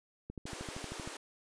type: click train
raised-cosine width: 3 ms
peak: -29 dBFS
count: 11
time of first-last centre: 0.3-1.075 s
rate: 12.9 Hz
type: high-pass noise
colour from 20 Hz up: pink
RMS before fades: -45 dBFS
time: 0.46-1.17 s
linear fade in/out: 5 ms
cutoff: 270 Hz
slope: 96 dB/octave
effects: resampled to 22050 Hz